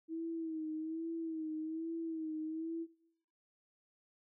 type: tone with vibrato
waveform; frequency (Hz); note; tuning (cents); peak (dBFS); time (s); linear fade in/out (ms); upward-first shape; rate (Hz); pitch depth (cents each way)
sine; 321.2; E4; -45; -37; 0.08-2.87; 50; sine; 1.2; 52
effects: noise-tail reverb RT60 0.8 s tail -22 dB re dry